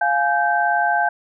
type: tone cluster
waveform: sine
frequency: 699 / 837 / 1557 Hz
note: F5 / G#5 / G6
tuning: +1 / +13 / -12 cents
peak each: -20 dBFS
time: 0.01-1.09 s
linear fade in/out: 5 ms
effects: none